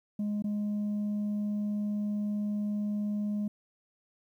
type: tone with dropouts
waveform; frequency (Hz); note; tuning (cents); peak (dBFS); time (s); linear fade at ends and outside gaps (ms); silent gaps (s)
sine; 207.7; G#3; 0; -26; 0.19-3.48; 5; 0.423-0.441
effects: tanh soft clip ceiling -28 dBFS + 11-bit